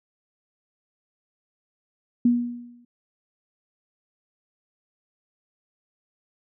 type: tone with exponential decay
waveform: sine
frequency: 240.7 Hz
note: B3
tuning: 44 cents flat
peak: -13 dBFS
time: 2.25-2.85 s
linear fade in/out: 5 ms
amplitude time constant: 130 ms
effects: none